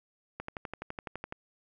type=click train; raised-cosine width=0.5 ms; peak=-22 dBFS; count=12; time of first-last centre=0.4-1.324 s; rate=11.9 Hz; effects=none